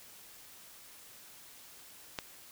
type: click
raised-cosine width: 0.2 ms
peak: -17 dBFS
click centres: 2.188 s
effects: white hiss -54 dBFS RMS until 2.51 s